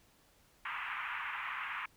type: band-pass noise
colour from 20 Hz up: pink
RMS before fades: -40 dBFS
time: 0.65-1.86 s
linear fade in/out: 5 ms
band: 950 to 2700 Hz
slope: 48 dB/octave
effects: pink hiss -67 dBFS RMS until 1.96 s